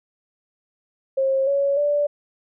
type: tone with pitch steps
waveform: sine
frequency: 536 / 559.1 / 583.2 Hz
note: C5 / C#5 / D5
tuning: +42 / +15 / -12 cents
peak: -17 dBFS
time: 1.17-2.07 s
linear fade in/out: 10 ms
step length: 300 ms
effects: none